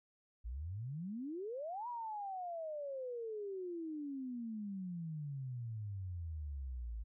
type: exponential two-way sweep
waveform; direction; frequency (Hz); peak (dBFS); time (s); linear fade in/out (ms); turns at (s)
sine; up then down; 53.2 to 983 to 53.2; -40; 0.44-7.04; 20; 1.88
effects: none